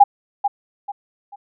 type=tone with echo; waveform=sine; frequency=810 Hz; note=G#5; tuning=43 cents flat; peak=-4 dBFS; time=0-0.04 s; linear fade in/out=10 ms; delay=440 ms; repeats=3; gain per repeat=-10 dB; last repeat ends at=1.36 s; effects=none